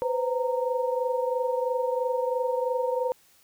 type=tone cluster; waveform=sine; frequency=500 / 523 / 925 Hz; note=B4 / C5 / A#5; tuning=+21 / -1 / -14 cents; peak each=-26 / -30 / -31 dBFS; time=0.02-3.12 s; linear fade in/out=0 ms; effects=white hiss -60 dBFS RMS until 3.43 s